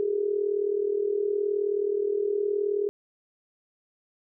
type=tone with amplitude modulation; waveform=sine; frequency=408.8 Hz; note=G#4; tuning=27 cents flat; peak=-20 dBFS; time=0-2.89 s; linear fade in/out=0 ms; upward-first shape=sine; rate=39.1 Hz; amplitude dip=75%; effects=none